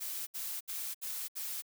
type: noise bursts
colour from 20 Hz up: blue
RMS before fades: -39 dBFS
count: 5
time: 0-1.622 s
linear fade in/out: 20 ms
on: 270 ms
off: 68 ms
effects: none